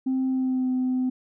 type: tone with pitch glide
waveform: sine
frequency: 261.6 to 255.5 Hz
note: C4 to C4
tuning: 0 to -41 cents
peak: -20 dBFS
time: 0.06-1.1 s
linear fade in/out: 10 ms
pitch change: -41 cents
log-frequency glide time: 0.28-0.7 s
effects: tanh soft clip ceiling -19 dBFS